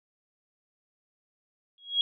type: tone with exponential growth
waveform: sine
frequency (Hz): 3303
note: G#7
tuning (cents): -10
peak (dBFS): -18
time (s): 1.78-2.01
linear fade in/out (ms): 1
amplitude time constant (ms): 48
effects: none